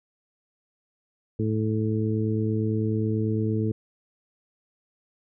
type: harmonic tone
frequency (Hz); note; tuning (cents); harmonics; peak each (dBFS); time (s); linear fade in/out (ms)
109; A2; -16; 1 / 2 / 3 / 4; -25 / -28 / -30 / -31; 1.39-3.72; 5
effects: none